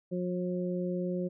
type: harmonic tone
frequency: 179.7 Hz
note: F3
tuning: 50 cents sharp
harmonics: 1 / 2 / 3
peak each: -32 / -35 / -37 dBFS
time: 0.11-1.29 s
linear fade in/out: 20 ms
effects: none